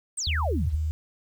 sine exponential sweep, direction down, 9130 to 50 Hz, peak -27 dBFS, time 0.17-0.76 s, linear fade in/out 10 ms
sine tone, 77.78 Hz, D#2, in tune, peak -24 dBFS, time 0.27-0.91 s, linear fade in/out 0 ms
effects 9-bit

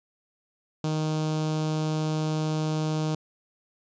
sawtooth tone with notch filter, 155.56 Hz, D#3, in tune, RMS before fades -27 dBFS, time 0.84-3.15 s, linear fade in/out 2 ms, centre 1900 Hz, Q 1.1, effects resampled to 16000 Hz

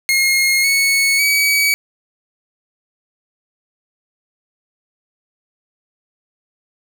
sawtooth tone with pitch steps, 2149 / 2209 / 2272 Hz, C7 / C#7 / C#7, +46 / -7 / +42 cents, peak -9 dBFS, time 0.09-1.74 s, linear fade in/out 0 ms, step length 550 ms, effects none

